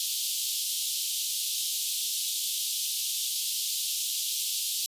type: high-pass noise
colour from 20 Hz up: pink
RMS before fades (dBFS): -30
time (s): 0-4.86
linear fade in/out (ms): 0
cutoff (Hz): 3100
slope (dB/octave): 48
effects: resampled to 32000 Hz